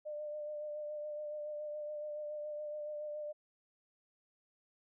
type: tone with vibrato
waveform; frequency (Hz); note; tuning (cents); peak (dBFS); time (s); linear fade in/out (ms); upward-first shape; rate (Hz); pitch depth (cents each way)
sine; 599; D5; +34; -39; 0.05-3.33; 20; sine; 7.1; 22
effects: none